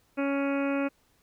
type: harmonic tone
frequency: 278.4 Hz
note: C#4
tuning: 8 cents sharp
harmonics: 1 / 2 / 3 / 4 / 5 / 6 / 7 / 8 / 9 / 10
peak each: -27 / -31 / -41 / -41 / -38 / -46 / -47 / -44 / -40 / -52 dBFS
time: 0.17-0.89 s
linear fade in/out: 20 ms
effects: pink hiss -67 dBFS RMS until 1.22 s